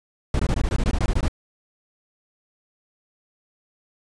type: noise bursts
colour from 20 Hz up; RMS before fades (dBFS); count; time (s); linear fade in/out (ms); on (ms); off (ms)
brown; -20; 13; 0.34-1.282; 2; 54; 20
effects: resampled to 22050 Hz